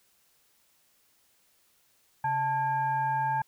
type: tone with frequency modulation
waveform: sine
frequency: 880 Hz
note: A5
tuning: in tune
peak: -25 dBFS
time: 2.24-3.42 s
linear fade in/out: 5 ms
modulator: 744 Hz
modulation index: 0.58
effects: white hiss -67 dBFS RMS until 3.47 s